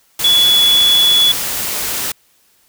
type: tone in noise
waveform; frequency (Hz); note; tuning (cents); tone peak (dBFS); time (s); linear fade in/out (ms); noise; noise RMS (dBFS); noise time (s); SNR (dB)
sine; 3412; G#7; +46; -8; 0.24-1.32; 5; white; -20; 0.19-2.12; +9
effects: white hiss -55 dBFS RMS until 2.68 s